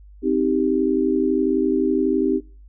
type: chord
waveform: sine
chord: C minor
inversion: none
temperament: equal with one note detuned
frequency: 261.6 / 313.5 / 392 Hz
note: C4 / Eb4 / G4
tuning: 0 / +13 / 0 cents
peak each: -21 dBFS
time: 0.22-2.41 s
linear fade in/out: 50 ms
effects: noise-tail reverb RT60 0.4 s tail -23 dB re dry + added 50 Hz sine -42 dBFS peak until 2.68 s